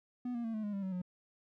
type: tone with pitch steps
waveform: triangle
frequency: 246.9 / 236.2 / 225.9 / 216.1 / 206.7 / 197.67 / 189.07 / 180.85 Hz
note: B3 / A#3 / A3 / A3 / G#3 / G3 / F#3 / F#3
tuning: 0 / +23 / +46 / -31 / -8 / +15 / +38 / -39 cents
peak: -33 dBFS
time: 0.25-1.018 s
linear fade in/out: 5 ms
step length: 96 ms
effects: none